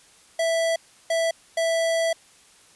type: tone bursts at uneven times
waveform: square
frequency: 659.3 Hz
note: E5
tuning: in tune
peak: -21 dBFS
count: 3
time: 0.39-0.76 / 1.1-1.31 / 1.57-2.13 s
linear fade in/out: 5 ms
effects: white hiss -54 dBFS RMS until 2.75 s + resampled to 24000 Hz